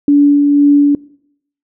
sine tone with tremolo, 287.5 Hz, D4, 37 cents flat, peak -4 dBFS, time 0.08-0.95 s, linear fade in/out 2 ms, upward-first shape sine, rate 2 Hz, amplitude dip 30%, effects noise-tail reverb RT60 0.7 s tail -22 dB re dry

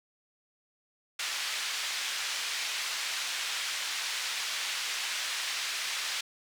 pink band-pass noise, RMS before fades -34 dBFS, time 1.19-6.21 s, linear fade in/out 5 ms, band 2000 to 6100 Hz, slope 12 dB/octave, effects none

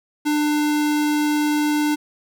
square tone, 298.5 Hz, D4, 28 cents sharp, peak -18 dBFS, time 0.25-1.96 s, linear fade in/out 20 ms, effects none

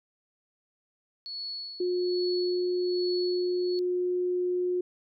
sine tone with tremolo, 4396 Hz, C#8, 15 cents flat, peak -33 dBFS, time 1.26-3.79 s, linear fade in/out 0 ms, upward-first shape sine, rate 1.2 Hz, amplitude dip 70%
sine tone, 359.8 Hz, F#4, 48 cents flat, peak -25 dBFS, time 1.8-4.81 s, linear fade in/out 5 ms
effects none

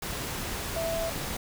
sine tone in noise, 660 Hz, E5, 2 cents sharp, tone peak -29 dBFS, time 0.76-1.1 s, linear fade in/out 5 ms, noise pink, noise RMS -34 dBFS, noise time 0.02-1.37 s, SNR +2 dB, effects none

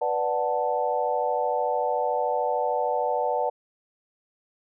sine chord, B minor seventh, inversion none, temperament equal, 493.9 / 587.3 / 740 / 880 Hz, B4 / D5 / F#5 / A5, 0 / 0 / 0 / 0 cents, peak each -28 dBFS, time 0.01-3.5 s, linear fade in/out 10 ms, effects none

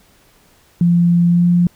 sine tone with pitch glide, 172.7 to 174.91 Hz, F3 to F3, -19 to +3 cents, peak -9 dBFS, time 0.81-1.67 s, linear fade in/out 2 ms, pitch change +22 cents, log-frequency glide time 1.29-1.47 s, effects pink hiss -52 dBFS RMS until 1.75 s

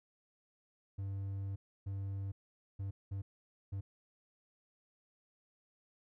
triangle tone bursts at uneven times, 98 Hz, G2, in tune, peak -35 dBFS, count 5, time 0.98-1.56 / 1.86-2.32 / 2.79-2.91 / 3.11-3.22 / 3.72-3.81 s, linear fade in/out 10 ms, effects none

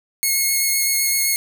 5% pulse tone with vibrato, 2171 Hz, C#7, 37 cents flat, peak -7 dBFS, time 0.23-1.36 s, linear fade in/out 0 ms, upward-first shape triangle, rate 7.8 Hz, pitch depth 14 cents each way, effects none

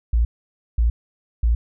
sine tone bursts, 57.4 Hz, A#1, 26 cents flat, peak -14 dBFS, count 3, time 0.13-1.55 s, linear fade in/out 5 ms, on 120 ms, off 530 ms, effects none

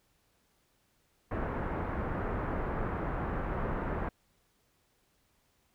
pink low-pass noise, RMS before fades -34 dBFS, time 1.31-4.09 s, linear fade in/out 5 ms, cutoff 1600 Hz, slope 24 dB/octave, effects pink hiss -72 dBFS RMS until 5.74 s

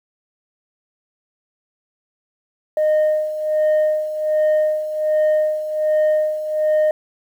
sine tone with tremolo, 615 Hz, D#5, 20 cents flat, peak -10 dBFS, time 2.77-6.91 s, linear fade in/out 2 ms, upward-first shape sine, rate 1.3 Hz, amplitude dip 75%, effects tanh soft clip ceiling -12 dBFS + 8-bit

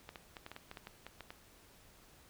clicks, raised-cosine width 0.3 ms, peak -30 dBFS, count 12, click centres 0.091 / 0.158 / 0.368 / 0.464 / 0.516 / 0.564 / 0.714 / 0.772 / 0.871 / 1.066 / 1.207 / 1.305 s, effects pink hiss -62 dBFS RMS until 2.29 s

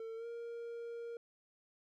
triangle tone with pitch glide, 450.5 to 467.7 Hz, A4 to A#4, +41 to +6 cents, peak -40 dBFS, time 0-1.17 s, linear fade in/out 2 ms, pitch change +65 cents, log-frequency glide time 0.16-0.26 s, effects none

